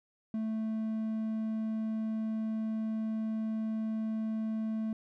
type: tone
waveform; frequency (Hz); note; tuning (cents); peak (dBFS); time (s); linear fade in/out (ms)
triangle; 220; A3; 0; -29; 0.34-4.93; 2
effects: none